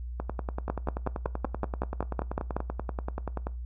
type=two click trains; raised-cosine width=1 ms; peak=-18 / -14 dBFS; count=35 / 11; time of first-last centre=0.2-3.469 / 0.7-2.566 s; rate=10.4 / 5.36 Hz; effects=noise-tail reverb RT60 0.3 s tail -20 dB re dry + added 60 Hz sine -34 dBFS peak until 3.65 s